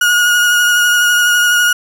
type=tone with vibrato; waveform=35% pulse; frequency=1443 Hz; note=F#6; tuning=44 cents flat; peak=-7 dBFS; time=0.01-1.73 s; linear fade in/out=5 ms; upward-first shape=sine; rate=12 Hz; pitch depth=17 cents each way; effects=none